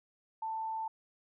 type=tone; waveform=sine; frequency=887 Hz; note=A5; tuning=14 cents sharp; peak=-34 dBFS; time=0.42-0.88 s; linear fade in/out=5 ms; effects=none